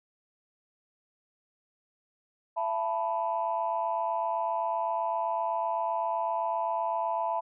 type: chord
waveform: sine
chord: E suspended fourth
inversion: none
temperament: equal with one note detuned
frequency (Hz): 671.6 / 880 / 987.8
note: E5 / A5 / B5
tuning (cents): +32 / 0 / 0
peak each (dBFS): -31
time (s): 2.56-7.41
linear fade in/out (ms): 20
effects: tanh soft clip ceiling -18 dBFS